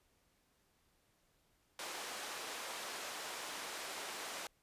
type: band-pass noise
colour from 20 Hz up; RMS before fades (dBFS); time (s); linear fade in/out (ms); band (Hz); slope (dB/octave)
pink; -45; 1.79-4.47; 2; 540 to 9900; 12
effects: pink hiss -75 dBFS RMS until 4.62 s + resampled to 32000 Hz